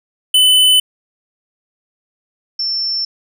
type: tone pair in turn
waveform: square / sine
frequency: 3014 / 5380 Hz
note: F#7 / E8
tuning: +31 / +34 cents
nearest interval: minor seventh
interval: 1003 cents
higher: second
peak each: -8 / -16 dBFS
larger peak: first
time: 0.34-0.8 / 2.59-3.05 s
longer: neither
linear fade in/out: 5 ms
effects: none